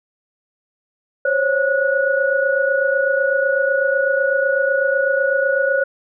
sine tone cluster, 530 / 558 / 1461 Hz, C5 / C#5 / F#6, +22 / +11 / -22 cents, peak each -19 dBFS, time 1.25-5.84 s, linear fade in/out 5 ms, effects none

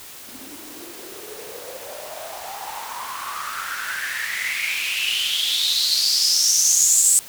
blue noise with band-pass filter sweep, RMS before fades -23 dBFS, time 0.28-7.19 s, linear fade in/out 0 ms, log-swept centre 250 to 8100 Hz, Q 7.5, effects white hiss -40 dBFS RMS until 7.28 s

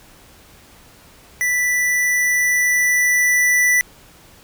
square tone with level ramp, 1975.5 Hz, B6, in tune, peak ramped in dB -17 to -13 dBFS, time 1.41-3.81 s, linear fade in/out 0 ms, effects pink hiss -47 dBFS RMS until 4.43 s

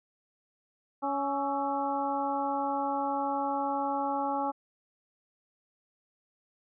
harmonic tone with a mistuned harmonic, 279.4 Hz, C#4, 14 cents sharp, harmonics 1 / 2 / 3 / 4 / 5, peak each -35 / -36 / -30 / -37 / -40 dBFS, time 1.02-4.52 s, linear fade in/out 20 ms, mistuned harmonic 5, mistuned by -89 cents, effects none

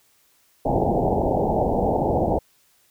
white low-pass noise, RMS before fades -21 dBFS, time 0.65-2.39 s, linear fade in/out 10 ms, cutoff 860 Hz, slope 96 dB/octave, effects white hiss -61 dBFS RMS until 2.9 s

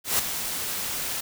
white noise with ADSR envelope, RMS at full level -21 dBFS, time 0.04-1.21 s, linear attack 150 ms, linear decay 7 ms, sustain -9 dB, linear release 10 ms, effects none

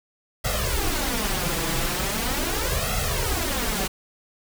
pink noise with flanger, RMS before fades -25 dBFS, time 0.44-3.88 s, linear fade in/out 10 ms, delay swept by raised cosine 1.5 to 6.1 ms, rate 0.4 Hz, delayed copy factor +0.85, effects none

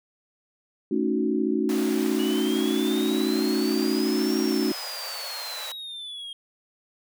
sine chord, D# half-diminished seventh, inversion second, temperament equal, 220 / 277.2 / 311.1 / 370 Hz, A3 / C#4 / D#4 / F#4, 0 / 0 / 0 / 0 cents, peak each -27 dBFS, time 0.91-4.72 s, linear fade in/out 5 ms
pink high-pass noise, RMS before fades -37 dBFS, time 1.69-5.72 s, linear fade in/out 2 ms, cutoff 520 Hz, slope 48 dB/octave
triangle exponential two-way sweep, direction up then down, 2899 to 5610 to 3228 Hz, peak -33 dBFS, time 2.19-6.33 s, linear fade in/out 2 ms, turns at 4.4 s
effects none

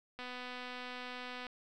click train, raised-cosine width 0.3 ms, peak -29 dBFS, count 319, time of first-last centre 0.19-1.467 s, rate 249 Hz, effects none

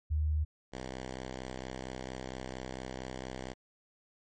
sine / 5% pulse tone pair in turn, 76.4 / 64.36 Hz, D#2 / C2, -31 / -28 cents, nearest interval minor third, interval 297 cents, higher first, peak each -27 / -28 dBFS, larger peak first, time 0.1-0.45 / 0.72-3.54 s, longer second, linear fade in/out 20 ms, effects MP3 32 kbps

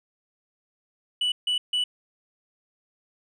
sine tone bursts, 2960 Hz, F#7, in tune, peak -19 dBFS, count 3, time 1.21-1.84 s, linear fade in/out 5 ms, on 110 ms, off 150 ms, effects tanh soft clip ceiling -21 dBFS

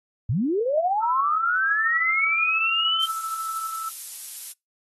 sine linear sweep, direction up, 92.5 to 3136 Hz, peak -20 dBFS, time 0.29-3.06 s, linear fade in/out 5 ms
sine tone with tremolo, 1318.5 Hz, E6, in tune, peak -24 dBFS, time 1.01-3.9 s, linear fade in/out 20 ms, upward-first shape triangle, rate 13 Hz, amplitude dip 55%
violet noise, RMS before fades -32 dBFS, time 3.02-4.52 s, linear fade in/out 0 ms
effects noise-tail reverb RT60 0.2 s tail -25 dB re dry + AAC 32 kbps

